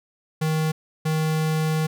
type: tone pair in turn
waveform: square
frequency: 157.1 / 157.1 Hz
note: D#3 / D#3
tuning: +17 / +17 cents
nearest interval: unison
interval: 0 cents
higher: neither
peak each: -21 dBFS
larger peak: neither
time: 0.41-0.72 / 1.05-1.87 s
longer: second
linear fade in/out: 10 ms
effects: none